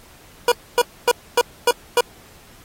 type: tone bursts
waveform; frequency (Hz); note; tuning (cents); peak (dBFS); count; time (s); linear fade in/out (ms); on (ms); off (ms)
25% pulse; 482.6; B4; -40; -8; 6; 0.48-2.008; 2; 38; 260
effects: pink hiss -48 dBFS RMS until 2.64 s + AAC 48 kbps